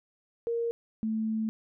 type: tone pair in turn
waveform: sine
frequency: 466.2 / 220 Hz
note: A#4 / A3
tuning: 0 / 0 cents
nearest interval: octave + minor second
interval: 1300 cents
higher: first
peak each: -27 dBFS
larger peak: neither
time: 0.47-0.71 / 1.03-1.49 s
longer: second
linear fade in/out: 0 ms
effects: none